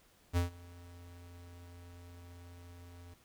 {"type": "tone with ADSR envelope", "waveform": "square", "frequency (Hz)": 87.31, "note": "F2", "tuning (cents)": 0, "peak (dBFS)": -27, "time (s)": [0.33, 3.14], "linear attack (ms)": 38, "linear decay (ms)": 130, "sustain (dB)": -24, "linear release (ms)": 4, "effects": ["pink hiss -66 dBFS RMS until 3.24 s"]}